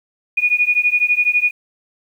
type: beating tone pair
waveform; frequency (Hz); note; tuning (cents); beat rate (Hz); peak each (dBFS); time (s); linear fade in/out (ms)
sine; 2450 / 2462; D#7 / D#7; -27 / -19; 12; -16; 0.37-1.51; 10
effects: 8-bit